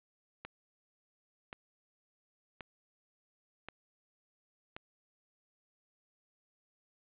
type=click train; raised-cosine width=0.3 ms; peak=-26 dBFS; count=5; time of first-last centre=0.45-4.765 s; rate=0.927 Hz; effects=resampled to 8000 Hz + 9-bit